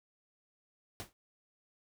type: noise with exponential decay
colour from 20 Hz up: pink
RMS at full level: -39 dBFS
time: 1-1.13 s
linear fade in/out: 0 ms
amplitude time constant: 27 ms
effects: none